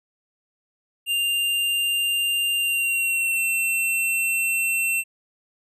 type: tone with pitch glide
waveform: square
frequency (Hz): 2794 to 2700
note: F7 to E7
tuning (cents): 0 to +41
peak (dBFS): -21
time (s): 1.06-5.04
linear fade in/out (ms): 50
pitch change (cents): -59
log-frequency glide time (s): 2.57-3.39
effects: none